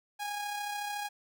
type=tone with amplitude modulation; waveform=sawtooth; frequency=823 Hz; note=G#5; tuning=16 cents flat; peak=-29 dBFS; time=0.19-1.09 s; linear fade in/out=20 ms; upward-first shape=sine; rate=33.8 Hz; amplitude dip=35%; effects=none